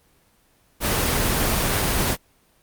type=noise; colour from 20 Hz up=pink; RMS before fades=-21 dBFS; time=0.8-2.17 s; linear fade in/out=50 ms; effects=pink hiss -60 dBFS RMS until 2.62 s + Opus 24 kbps